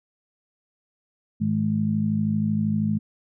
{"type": "harmonic tone", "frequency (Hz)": 52.8, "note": "G#1", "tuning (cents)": 29, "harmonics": [2, 3, 4], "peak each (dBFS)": [-28, -27, -22], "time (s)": [1.4, 2.99], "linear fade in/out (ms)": 20, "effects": []}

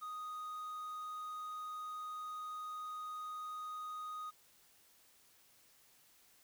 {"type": "tone with quantisation", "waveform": "triangle", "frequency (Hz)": 1244.5, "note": "D#6", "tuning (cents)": 0, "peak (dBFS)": -40, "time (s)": [0.01, 4.31], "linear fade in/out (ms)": 20, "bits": 11, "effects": ["white hiss -67 dBFS RMS until 6.43 s"]}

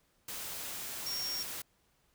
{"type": "tone in noise", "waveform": "sine", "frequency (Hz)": 5550, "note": "F8", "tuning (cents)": -12, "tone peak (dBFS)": -35, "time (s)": [1.06, 1.43], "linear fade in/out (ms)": 5, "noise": "white", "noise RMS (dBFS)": -41, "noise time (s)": [0.28, 1.62], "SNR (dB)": 3, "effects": ["pink hiss -72 dBFS RMS until 2.14 s"]}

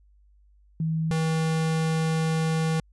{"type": "tone pair in turn", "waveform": ["sine", "square"], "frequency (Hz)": [160.4, 160.4], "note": ["E3", "E3"], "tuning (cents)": [-47, -47], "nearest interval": "unison", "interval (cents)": 0, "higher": "neither", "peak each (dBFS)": -23, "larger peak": "neither", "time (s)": [[0.8, 1.11], [1.11, 2.8]], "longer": "second", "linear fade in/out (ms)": 2, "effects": ["added 50 Hz sine -55 dBFS peak until 2.92 s", "resampled to 24000 Hz"]}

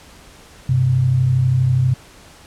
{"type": "tone pair together", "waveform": "sine", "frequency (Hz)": [96.8, 129.21], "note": ["G2", "C3"], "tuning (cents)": [-21, -21], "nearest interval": "perfect fourth", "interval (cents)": 500, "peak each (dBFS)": [-21, -13], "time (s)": [0.69, 1.94], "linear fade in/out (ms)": 5, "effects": ["pink hiss -44 dBFS RMS until 2.46 s", "low-pass 10000 Hz 12 dB/octave"]}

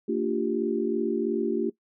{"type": "chord", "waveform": "sine", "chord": "G minor seventh", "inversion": "first", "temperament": "equal with one note detuned", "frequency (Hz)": [227.2, 293.7, 349.2, 392], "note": ["Bb3", "D4", "F4", "G4"], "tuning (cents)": [-44, 0, 0, 0], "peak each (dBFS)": [-29, -31, -28, -29], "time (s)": [0.08, 1.7], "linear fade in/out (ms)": 10, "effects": ["noise-tail reverb RT60 0.1 s tail -18 dB re dry"]}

